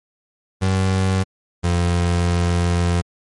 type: tone pair in turn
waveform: 30% pulse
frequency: 94.7 / 87.01 Hz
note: F#2 / F2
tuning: +41 / -6 cents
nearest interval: minor second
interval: 147 cents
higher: first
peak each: -13 dBFS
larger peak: neither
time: 0.61-1.24 / 1.63-3.02 s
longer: second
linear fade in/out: 20 ms
effects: MP3 48 kbps